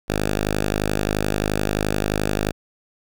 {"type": "tone", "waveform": "5% pulse", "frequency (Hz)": 51.5, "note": "G#1", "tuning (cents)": -14, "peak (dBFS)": -9, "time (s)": [0.08, 2.52], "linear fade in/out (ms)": 20, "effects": []}